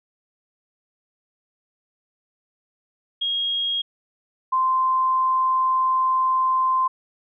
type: tone pair in turn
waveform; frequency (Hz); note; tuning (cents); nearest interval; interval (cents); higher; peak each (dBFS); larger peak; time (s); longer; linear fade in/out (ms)
sine; 3270 / 1040.1; G#7 / C6; -28 / -11; octave + minor sixth; 1983; first; -21 / -17; second; 3.21-3.82 / 4.52-6.88; second; 10
effects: none